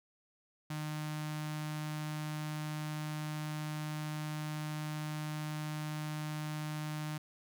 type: tone with notch filter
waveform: sawtooth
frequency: 152.6 Hz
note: D#3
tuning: 33 cents flat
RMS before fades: -39 dBFS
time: 0.7-7.18 s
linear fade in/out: 5 ms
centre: 450 Hz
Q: 1.2
effects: none